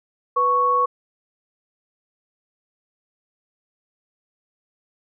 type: tone pair together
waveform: sine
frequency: 494.3 / 1108.7 Hz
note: B4 / C#6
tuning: +1 / 0 cents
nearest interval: octave + major second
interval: 1399 cents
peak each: -24 / -16 dBFS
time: 0.36-0.86 s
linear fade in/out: 10 ms
effects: none